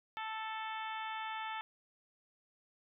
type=harmonic tone; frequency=440 Hz; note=A4; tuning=in tune; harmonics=2 / 3 / 4 / 5 / 6 / 7 / 8; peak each=-41 / -45 / -47 / -49 / -51 / -52 / -53 dBFS; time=0.17-1.61 s; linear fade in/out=0 ms; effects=none